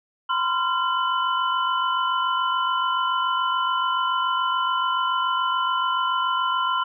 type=tone cluster; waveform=sine; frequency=991 / 1038 / 1377 / 2995 Hz; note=B5 / C6 / F6 / F#7; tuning=+6 / -14 / -25 / +20 cents; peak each=-30 / -23 / -25 / -30 dBFS; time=0.29-6.84 s; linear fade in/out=10 ms; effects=none